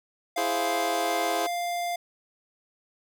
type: tone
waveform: square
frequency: 698.5 Hz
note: F5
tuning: in tune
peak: -28 dBFS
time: 0.36-1.96 s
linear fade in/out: 5 ms
type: chord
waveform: 20% pulse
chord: E augmented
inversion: none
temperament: equal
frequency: 329.6 / 415.3 / 523.3 Hz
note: E4 / G#4 / B#4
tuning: 0 / 0 / 0 cents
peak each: -27 dBFS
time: 0.37-1.47 s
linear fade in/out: 10 ms
effects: none